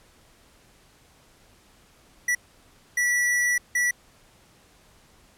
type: tone bursts at uneven times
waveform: square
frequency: 1951 Hz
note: B6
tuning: 22 cents flat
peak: -21 dBFS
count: 3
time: 2.28-2.35 / 2.97-3.58 / 3.75-3.91 s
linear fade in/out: 5 ms
effects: pink hiss -57 dBFS RMS until 5.37 s + low-pass 12000 Hz 12 dB/octave